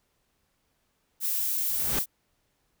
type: noise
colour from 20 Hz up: violet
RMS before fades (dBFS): -28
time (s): 1.2-2.06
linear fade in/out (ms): 50
type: noise with exponential growth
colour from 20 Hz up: pink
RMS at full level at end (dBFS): -28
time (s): 1.56-1.99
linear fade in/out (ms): 1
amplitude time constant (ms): 92
effects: pink hiss -73 dBFS RMS until 2.8 s